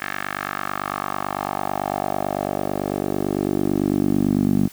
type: tone with band-pass filter sweep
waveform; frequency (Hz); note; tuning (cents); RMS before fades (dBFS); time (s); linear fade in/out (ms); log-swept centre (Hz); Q
10% pulse; 49; G1; 0; -23; 0-4.68; 10; 1800 to 220; 2.4
effects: white hiss -45 dBFS RMS until 4.72 s